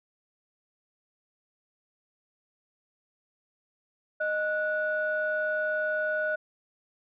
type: tone pair together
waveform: sine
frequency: 618 / 1469.9 Hz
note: D#5 / F#6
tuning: -12 / -12 cents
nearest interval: octave + minor third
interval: 1500 cents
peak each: -28 dBFS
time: 4.2-6.36 s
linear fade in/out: 10 ms
effects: tanh soft clip ceiling -18 dBFS